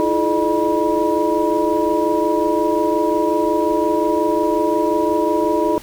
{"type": "tone cluster", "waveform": "sine", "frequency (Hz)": [316.8, 342.4, 427, 606, 968], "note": ["D#4", "F4", "G#4", "D#5", "B5"], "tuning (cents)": [31, -34, 48, -46, -35], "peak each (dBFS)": -21, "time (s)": [0, 5.78], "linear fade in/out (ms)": 0, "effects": ["pink hiss -39 dBFS RMS until 5.82 s"]}